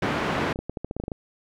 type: band-pass noise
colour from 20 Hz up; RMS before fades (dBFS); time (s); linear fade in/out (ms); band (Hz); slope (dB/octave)
pink; -26; 0.02-0.53; 5; 120 to 2200; 12
type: clicks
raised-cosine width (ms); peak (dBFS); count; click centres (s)
2; -17; 11; 0.559 / 0.59 / 0.696 / 0.772 / 0.846 / 0.911 / 0.966 / 1 / 1.038 / 1.081 / 1.118
effects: none